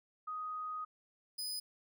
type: tone pair in turn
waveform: sine / sawtooth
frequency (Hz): 1249 / 4996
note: D#6 / D#8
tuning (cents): +6 / +6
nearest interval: 2 octaves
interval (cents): 2400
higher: second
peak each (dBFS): -38 / -35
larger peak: second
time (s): 0.27-0.85 / 1.38-1.6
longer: first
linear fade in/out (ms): 10
effects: none